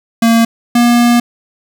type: tone pair in turn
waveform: square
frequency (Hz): 229.2 / 238.9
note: A#3 / A#3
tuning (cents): -29 / +43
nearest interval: minor second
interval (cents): 72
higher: second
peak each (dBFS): -7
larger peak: neither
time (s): 0.22-0.45 / 0.75-1.2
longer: second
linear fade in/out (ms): 5
effects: none